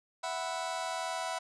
sawtooth chord, E suspended second, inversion none, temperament just, 659.3 / 741.7 / 988.9 Hz, E5 / F#5 / B5, 0 / +4 / +2 cents, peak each -34 dBFS, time 0.23-1.39 s, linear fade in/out 10 ms, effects resampled to 22050 Hz

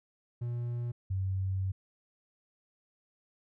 triangle / sine tone pair in turn, 119.9 / 95.16 Hz, A#2 / F#2, +49 / +49 cents, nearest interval major third, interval 400 cents, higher first, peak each -30 / -29 dBFS, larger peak second, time 0.41-0.92 / 1.1-1.72 s, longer second, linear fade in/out 10 ms, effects none

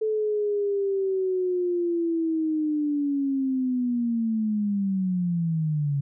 sine linear sweep, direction down, 437.2 to 138.59 Hz, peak -22 dBFS, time 0.01-6.01 s, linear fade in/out 10 ms, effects none

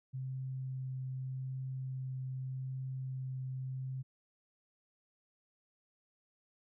sine tone with vibrato, 130.81 Hz, C3, in tune, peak -37 dBFS, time 0.13-4.03 s, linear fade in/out 20 ms, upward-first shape triangle, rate 0.83 Hz, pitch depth 8 cents each way, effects none

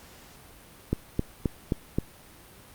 click train, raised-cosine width 3 ms, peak -11 dBFS, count 5, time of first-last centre 0.93-1.985 s, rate 3.79 Hz, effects pink hiss -51 dBFS RMS until 2.74 s + Opus 48 kbps

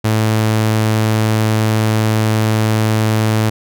sawtooth tone, 109.3 Hz, A2, 11 cents flat, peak -8 dBFS, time 0.04-3.5 s, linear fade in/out 10 ms, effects none

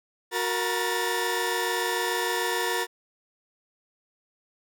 sawtooth tone cluster, 365.7 / 465.1 / 957 / 1771 Hz, F#4 / A#4 / A#5 / A6, -20 / -4 / +45 / +11 cents, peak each -27 dBFS, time 0.31-2.87 s, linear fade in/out 50 ms, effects none

